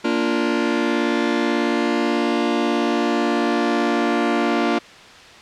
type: chord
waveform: sawtooth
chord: Bb major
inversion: none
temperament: just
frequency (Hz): 233.1 / 291.4 / 349.6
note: Bb3 / D4 / F4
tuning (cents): 0 / -13 / +2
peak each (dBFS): -18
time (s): 0.04-4.79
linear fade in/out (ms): 10
effects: white hiss -42 dBFS RMS until 5.41 s + low-pass 4000 Hz 12 dB/octave